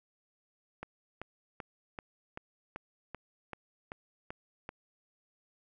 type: click train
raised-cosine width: 0.5 ms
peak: -25 dBFS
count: 11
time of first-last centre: 0.83-4.691 s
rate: 2.59 Hz
effects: none